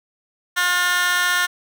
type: tone with high-pass filter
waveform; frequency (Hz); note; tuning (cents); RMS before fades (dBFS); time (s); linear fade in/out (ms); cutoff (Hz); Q
15% pulse; 357; F4; +38; -19; 0.56-1.47; 20; 1700; 2.3
effects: none